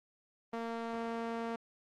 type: tone with band-pass filter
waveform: sawtooth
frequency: 230 Hz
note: A#3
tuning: 23 cents flat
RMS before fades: -38 dBFS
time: 0.53-1.56 s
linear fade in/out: 5 ms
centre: 710 Hz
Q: 0.67
effects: Opus 24 kbps